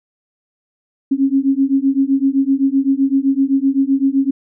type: beating tone pair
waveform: sine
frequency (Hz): 268.2 / 276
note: C4 / C#4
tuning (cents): +43 / -7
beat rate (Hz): 7.8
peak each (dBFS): -15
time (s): 1.11-4.31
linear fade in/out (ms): 10
effects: none